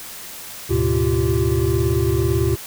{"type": "tone cluster", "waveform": "triangle", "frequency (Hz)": [76.8, 108.1, 126, 345.1, 386.9], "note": ["D#2", "A2", "B2", "F4", "G4"], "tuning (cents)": [-22, -30, 35, -21, -23], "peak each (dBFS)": -20, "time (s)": [0.69, 2.56], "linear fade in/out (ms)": 20, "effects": ["tanh soft clip ceiling -5 dBFS", "white hiss -35 dBFS RMS until 2.66 s"]}